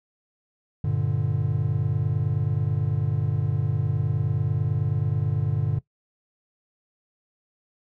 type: chord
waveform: triangle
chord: G minor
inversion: none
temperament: just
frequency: 98 / 117.6 / 147 Hz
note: G2 / Bb2 / D3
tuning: 0 / +16 / +2 cents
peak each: -25 / -25 / -23 dBFS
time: 0.84-5.79 s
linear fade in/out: 5 ms
effects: noise-tail reverb RT60 0.1 s tail -17 dB re dry